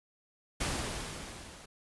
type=noise with level ramp; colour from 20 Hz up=pink; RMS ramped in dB=-32 to -51 dBFS; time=0.6-1.66 s; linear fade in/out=10 ms; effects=resampled to 24000 Hz